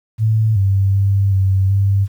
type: tone with pitch steps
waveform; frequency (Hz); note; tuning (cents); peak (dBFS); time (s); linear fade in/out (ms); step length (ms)
sine; 109.8 / 97.6 / 98.7 / 95.9 / 98.7; A2 / G2 / G2 / G2 / G2; -3 / -7 / +12 / -37 / +12; -11; 0.18-2.08; 50; 380
effects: 8-bit